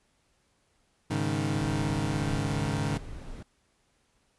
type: chord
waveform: 25% pulse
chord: Ab suspended fourth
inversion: none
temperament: equal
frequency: 103.83 / 138.59 / 155.56 Hz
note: Ab2 / Db3 / Eb3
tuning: 0 / 0 / 0 cents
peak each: -28 dBFS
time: 1.1-2.98 s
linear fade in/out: 10 ms
type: noise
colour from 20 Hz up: brown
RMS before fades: -40 dBFS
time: 1.53-3.43 s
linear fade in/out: 5 ms
effects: pink hiss -70 dBFS RMS until 4.38 s + resampled to 24000 Hz